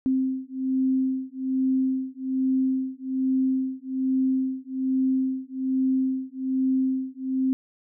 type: beating tone pair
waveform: sine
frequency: 261.6 / 262.8 Hz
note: C4 / C4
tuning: 0 / +8 cents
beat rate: 1.2 Hz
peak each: -25 / -25 dBFS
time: 0.06-7.53 s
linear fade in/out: 0 ms
effects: none